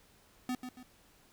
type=tone with echo; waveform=square; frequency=251.7 Hz; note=B3; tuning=33 cents sharp; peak=-33 dBFS; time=0.49-0.55 s; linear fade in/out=2 ms; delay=140 ms; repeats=2; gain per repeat=-8 dB; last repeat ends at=0.83 s; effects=pink hiss -64 dBFS RMS until 1.32 s